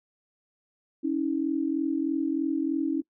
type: tone pair together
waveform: sine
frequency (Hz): 277.8 / 321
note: C#4 / E4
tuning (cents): +4 / -46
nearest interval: minor third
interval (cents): 250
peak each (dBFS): -27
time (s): 1.03-3.02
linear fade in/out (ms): 20
effects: noise-tail reverb RT60 0.1 s tail -22 dB re dry